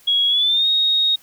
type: tone with pitch glide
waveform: sine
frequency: 3322 to 3750 Hz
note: G#7 to A#7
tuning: 0 to +10 cents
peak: -14 dBFS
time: 0.07-1.16 s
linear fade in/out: 10 ms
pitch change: +210 cents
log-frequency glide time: 0.28-0.68 s
effects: white hiss -51 dBFS RMS until 1.22 s